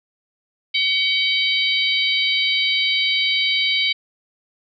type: harmonic tone with a mistuned harmonic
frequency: 770 Hz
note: G5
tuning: 31 cents flat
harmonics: 3 / 4 / 5 / 6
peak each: -21 / -21 / -22 / -26 dBFS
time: 0.74-3.93 s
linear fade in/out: 10 ms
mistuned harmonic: 3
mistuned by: -38 cents
effects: none